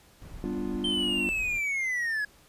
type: noise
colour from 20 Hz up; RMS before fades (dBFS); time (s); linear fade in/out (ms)
brown; -43; 0.21-1.6; 10
type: chord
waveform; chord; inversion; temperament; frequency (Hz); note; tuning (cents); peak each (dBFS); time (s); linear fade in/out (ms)
triangle; G dominant seventh; none; equal; 196 / 246.9 / 293.7 / 349.2; G3 / B3 / D4 / F4; 0 / 0 / 0 / 0; -33; 0.44-1.29; 0
type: linear sweep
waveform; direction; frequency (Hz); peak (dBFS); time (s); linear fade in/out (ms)
triangle; down; 3136 to 1661.2; -25; 0.84-2.25; 5
effects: pink hiss -58 dBFS RMS until 2.48 s + resampled to 32000 Hz